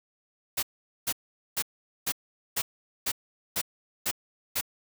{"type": "noise bursts", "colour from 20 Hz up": "white", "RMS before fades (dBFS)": -28, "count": 9, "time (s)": [0.57, 4.612], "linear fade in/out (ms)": 10, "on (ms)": 58, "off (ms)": 440, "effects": []}